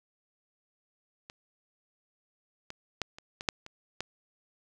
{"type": "clicks", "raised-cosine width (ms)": 0.2, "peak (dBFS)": [-27, -23, -13, -28, -21, -8, -27, -16], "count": 8, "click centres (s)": [1.299, 2.704, 3.017, 3.185, 3.409, 3.488, 3.664, 4.006], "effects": []}